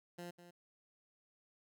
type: tone with echo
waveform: 15% pulse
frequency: 174.61 Hz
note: F3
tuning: in tune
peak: -39 dBFS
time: 0.18-0.31 s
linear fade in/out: 10 ms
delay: 200 ms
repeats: 1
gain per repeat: -11 dB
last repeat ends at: 0.51 s
effects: none